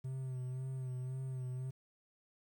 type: tone with vibrato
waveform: triangle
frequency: 129.3 Hz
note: C3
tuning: 20 cents flat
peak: -36 dBFS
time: 0.04-1.71 s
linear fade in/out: 10 ms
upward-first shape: sine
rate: 1.9 Hz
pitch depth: 39 cents each way
effects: 11-bit